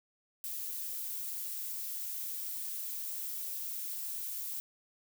violet noise, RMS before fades -39 dBFS, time 0.44-4.6 s, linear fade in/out 0 ms, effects none

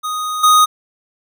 square tone with level steps, 1244.5 Hz, D#6, in tune, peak -20 / -8 dBFS, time 0.03-0.66 s, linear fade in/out 20 ms, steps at 0.43 s, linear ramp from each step 10 ms, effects none

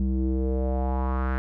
square tone with low-pass filter sweep, 64.9 Hz, C2, 13 cents flat, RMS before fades -25 dBFS, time 0-1.38 s, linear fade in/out 0 ms, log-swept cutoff 230 to 1600 Hz, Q 3.5, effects none

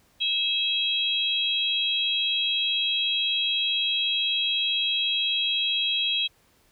sine tone cluster, 2605 / 3271 / 3887 Hz, E7 / G#7 / B7, -21 / -27 / -28 cents, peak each -30 / -24 / -29 dBFS, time 0.2-6.28 s, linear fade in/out 20 ms, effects pink hiss -62 dBFS RMS until 6.71 s

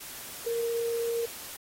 sine tone in noise, 465.4 Hz, A#4, 3 cents flat, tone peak -27 dBFS, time 0.46-1.26 s, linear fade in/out 10 ms, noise white, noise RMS -42 dBFS, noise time 0-1.57 s, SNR +12 dB, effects AAC 48 kbps

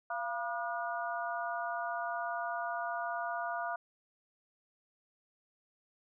harmonic tone with a mistuned harmonic, 241.1 Hz, B3, 41 cents flat, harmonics 3 / 4 / 5 / 6, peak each -37 / -41 / -41 / -40 dBFS, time 0.1-3.76 s, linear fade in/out 5 ms, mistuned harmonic 3, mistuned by -83 cents, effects none

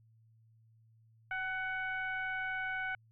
sine tone with frequency modulation, 1496 Hz, F#6, 19 cents sharp, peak -34 dBFS, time 1.31-2.95 s, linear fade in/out 2 ms, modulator 740 Hz, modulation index 0.9, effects added 112 Hz sine -62 dBFS peak until 3.11 s

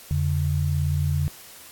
sine tone pair together, 85.5 / 143.42 Hz, F2 / D3, -36 / -41 cents, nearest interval major sixth, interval 895 cents, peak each -23 dBFS, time 0.11-1.28 s, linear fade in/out 0 ms, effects white hiss -45 dBFS RMS until 1.71 s + AAC 64 kbps

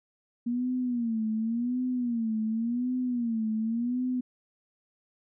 sine tone with vibrato, 235.1 Hz, A#3, 15 cents sharp, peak -26 dBFS, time 0.46-4.21 s, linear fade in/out 10 ms, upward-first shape sine, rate 0.9 Hz, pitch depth 130 cents each way, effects none

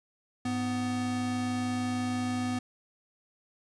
square tone pair together, 102.9 / 248.9 Hz, G#2 / B3, -16 / +14 cents, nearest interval octave + minor third, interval 1530 cents, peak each -38 / -30 dBFS, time 0.45-2.59 s, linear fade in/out 5 ms, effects resampled to 22050 Hz + 11-bit

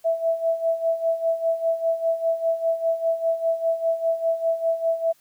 sine tone with tremolo, 659.3 Hz, E5, in tune, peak -17 dBFS, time 0.04-5.13 s, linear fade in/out 20 ms, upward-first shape sine, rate 5 Hz, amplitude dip 75%, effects white hiss -60 dBFS RMS until 5.2 s

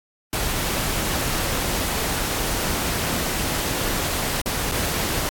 pink noise with dropouts, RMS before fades -24 dBFS, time 0.33-5.29 s, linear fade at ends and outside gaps 1 ms, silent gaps 4.415-4.459 / 4.714-4.72 s, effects AAC 64 kbps

